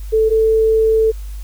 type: tone pair in turn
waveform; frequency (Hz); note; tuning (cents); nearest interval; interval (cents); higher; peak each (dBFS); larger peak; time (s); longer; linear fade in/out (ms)
sine; 440 / 442.4; A4 / A4; 0 / +9; unison; 9; second; -10; neither; 0.12-0.3 / 0.3-1.12; second; 20
effects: added 50 Hz sine -25 dBFS peak until 1.43 s + white hiss -46 dBFS RMS until 1.43 s